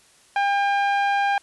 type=tone with low-pass filter; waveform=sawtooth; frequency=802 Hz; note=G5; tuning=39 cents sharp; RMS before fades=-21 dBFS; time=0.36-1.38 s; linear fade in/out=2 ms; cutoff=2200 Hz; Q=0.9; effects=white hiss -55 dBFS RMS until 1.42 s + resampled to 24000 Hz